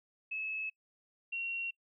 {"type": "tone pair in turn", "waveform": "sine", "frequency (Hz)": [2592, 2740], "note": ["E7", "F7"], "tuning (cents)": [-30, -34], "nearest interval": "minor second", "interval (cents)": 96, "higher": "second", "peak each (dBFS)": [-35, -34], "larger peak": "second", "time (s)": [[0.31, 0.7], [1.32, 1.71]], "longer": "neither", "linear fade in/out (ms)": 10, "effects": ["noise-tail reverb RT60 0.1 s tail -25 dB re dry"]}